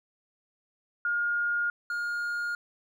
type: tone pair in turn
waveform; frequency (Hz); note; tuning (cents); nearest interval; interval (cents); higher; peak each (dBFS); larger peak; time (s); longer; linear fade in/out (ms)
sine / triangle; 1421 / 1421; F6 / F6; +30 / +30; unison; 0; neither; -25 / -27; first; 1.05-1.7 / 1.9-2.55; neither; 2
effects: none